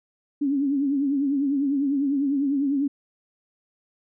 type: tone with vibrato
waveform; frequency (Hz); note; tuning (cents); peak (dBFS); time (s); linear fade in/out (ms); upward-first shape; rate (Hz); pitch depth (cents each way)
sine; 279.2; C#4; +13; -20; 0.41-2.88; 10; triangle; 10; 98
effects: none